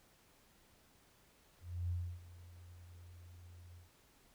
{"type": "tone with ADSR envelope", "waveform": "sine", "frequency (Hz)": 87.7, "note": "F2", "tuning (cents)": 8, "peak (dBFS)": -34, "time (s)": [1.6, 3.9], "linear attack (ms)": 300, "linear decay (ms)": 300, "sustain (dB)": -19, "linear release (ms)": 120, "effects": ["pink hiss -68 dBFS RMS until 4.34 s"]}